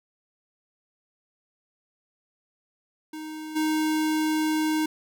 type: tone with level steps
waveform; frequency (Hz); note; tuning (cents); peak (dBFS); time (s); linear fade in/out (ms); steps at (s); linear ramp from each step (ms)
square; 311.1; D#4; 0; -35 / -23; 3.13-4.86; 5; 3.55; 20
effects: none